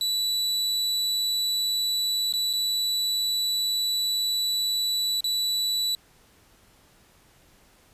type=tone with dropouts; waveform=40% pulse; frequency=3951 Hz; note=B7; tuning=in tune; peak=-22 dBFS; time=0.01-5.95 s; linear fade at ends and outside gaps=1 ms; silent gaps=2.325-2.337 / 2.53-2.535 / 5.206-5.242 s; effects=pink hiss -58 dBFS RMS until 7.93 s + resampled to 32000 Hz